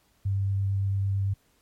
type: tone with vibrato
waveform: sine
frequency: 98.2 Hz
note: G2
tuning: 4 cents sharp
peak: -23 dBFS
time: 0.25-1.34 s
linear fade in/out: 10 ms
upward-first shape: sine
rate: 8.9 Hz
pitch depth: 8 cents each way
effects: pink hiss -66 dBFS RMS until 1.61 s + MP3 64 kbps